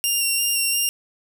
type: tone with vibrato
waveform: 10% pulse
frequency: 2776 Hz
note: F7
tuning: 11 cents flat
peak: -11 dBFS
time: 0.04-0.89 s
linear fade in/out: 0 ms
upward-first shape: square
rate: 2.9 Hz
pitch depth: 14 cents each way
effects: none